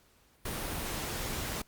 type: noise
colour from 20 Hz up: pink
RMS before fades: -36 dBFS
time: 0.45-1.62 s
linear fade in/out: 5 ms
effects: pink hiss -65 dBFS RMS until 1.67 s + Opus 48 kbps